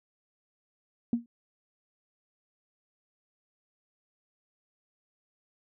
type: tone with exponential decay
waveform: sine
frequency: 235.5 Hz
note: A#3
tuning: 18 cents sharp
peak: -19 dBFS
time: 1.13-1.26 s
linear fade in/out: 2 ms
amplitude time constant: 27 ms
effects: tanh soft clip ceiling -16 dBFS